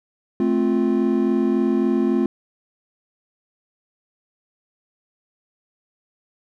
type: chord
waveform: triangle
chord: F major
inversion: first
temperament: just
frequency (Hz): 218.3 / 261.9 / 349.2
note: A3 / C4 / F4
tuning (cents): -13 / +2 / 0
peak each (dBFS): -19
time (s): 0.4-2.26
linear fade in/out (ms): 2
effects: none